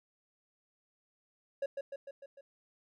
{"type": "tone with echo", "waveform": "triangle", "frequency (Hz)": 554.4, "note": "C#5", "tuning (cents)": 0, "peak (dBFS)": -29, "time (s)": [1.62, 1.66], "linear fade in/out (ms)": 5, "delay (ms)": 150, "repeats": 5, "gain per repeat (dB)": -4, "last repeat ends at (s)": 2.41, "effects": []}